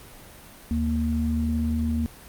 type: tone pair together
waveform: sine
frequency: 77.62 / 232.6 Hz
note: D#2 / A#3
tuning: -4 / -4 cents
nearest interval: octave + perfect fifth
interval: 1900 cents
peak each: -25 / -24 dBFS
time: 0.71-2.06 s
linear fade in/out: 0 ms
effects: pink hiss -46 dBFS RMS until 2.28 s + Opus 32 kbps